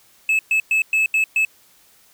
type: tone bursts at uneven times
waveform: triangle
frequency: 2601 Hz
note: E7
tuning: 24 cents flat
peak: -13 dBFS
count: 6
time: 0.29-0.39 / 0.51-0.6 / 0.71-0.82 / 0.93-1.06 / 1.14-1.24 / 1.36-1.45 s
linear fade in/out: 2 ms
effects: white hiss -54 dBFS RMS until 2.13 s